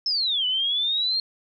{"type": "exponential two-way sweep", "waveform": "sine", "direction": "down then up", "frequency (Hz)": [5330, 2960, 4258], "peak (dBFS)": -21, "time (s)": [0.06, 1.2], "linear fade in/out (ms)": 2, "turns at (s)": 0.46, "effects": []}